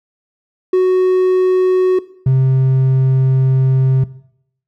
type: tone pair in turn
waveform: triangle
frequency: 370 / 131.76 Hz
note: F#4 / C3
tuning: 0 / +12 cents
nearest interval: octave + tritone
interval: 1788 cents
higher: first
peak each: -6 dBFS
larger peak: neither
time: 0.73-1.99 / 2.26-4.04 s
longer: second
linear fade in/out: 5 ms
effects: noise-tail reverb RT60 0.7 s tail -19 dB re dry + tanh soft clip ceiling -2 dBFS